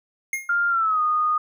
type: tone with exponential decay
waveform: square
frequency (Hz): 2137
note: C7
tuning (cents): +36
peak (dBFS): -21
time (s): 0.33-0.56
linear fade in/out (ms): 2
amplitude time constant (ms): 48
type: tone with pitch glide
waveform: sine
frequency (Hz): 1400 to 1232.9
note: F6 to D#6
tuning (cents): +4 to -16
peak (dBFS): -18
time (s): 0.49-1.38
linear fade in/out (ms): 5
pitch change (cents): -220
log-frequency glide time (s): 0.69-1.01
effects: none